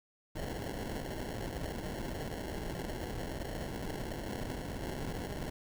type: noise with sample-and-hold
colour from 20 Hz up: pink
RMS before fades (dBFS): -39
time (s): 0.35-5.5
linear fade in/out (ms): 10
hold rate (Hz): 1225
effects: none